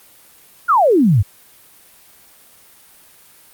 sine exponential sweep, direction down, 1480 to 89 Hz, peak -9 dBFS, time 0.68-1.23 s, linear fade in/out 20 ms, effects white hiss -47 dBFS RMS until 3.53 s + Opus 32 kbps

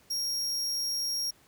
40% pulse tone, 5588 Hz, F8, in tune, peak -28 dBFS, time 0.1-1.31 s, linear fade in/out 10 ms, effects pink hiss -61 dBFS RMS until 1.47 s + high-pass 60 Hz 12 dB/octave

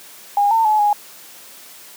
sine tone with pitch steps, 814 / 902 / 855 / 828 Hz, G#5 / A5 / A5 / G#5, -35 / +43 / -50 / -5 cents, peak -12 dBFS, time 0.37-0.93 s, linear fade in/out 2 ms, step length 140 ms, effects white hiss -41 dBFS RMS until 1.96 s + high-pass 200 Hz 12 dB/octave

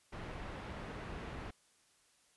pink low-pass noise, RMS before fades -45 dBFS, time 0.12-1.51 s, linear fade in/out 10 ms, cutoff 2200 Hz, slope 12 dB/octave, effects white hiss -70 dBFS RMS until 2.36 s + resampled to 24000 Hz

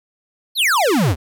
square exponential sweep, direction down, 4557 to 70.8 Hz, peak -14 dBFS, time 0.55-1.16 s, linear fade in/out 50 ms, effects none

